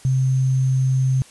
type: tone with sample-and-hold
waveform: sine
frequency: 130.81 Hz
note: C3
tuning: in tune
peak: -15 dBFS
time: 0.05-1.22 s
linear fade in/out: 0 ms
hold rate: 6300 Hz
effects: white hiss -47 dBFS RMS until 1.3 s + resampled to 24000 Hz